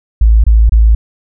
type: tone bursts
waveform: sine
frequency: 55 Hz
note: A1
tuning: in tune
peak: -3 dBFS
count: 3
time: 0.21-0.95 s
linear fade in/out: 5 ms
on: 230 ms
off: 25 ms
effects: none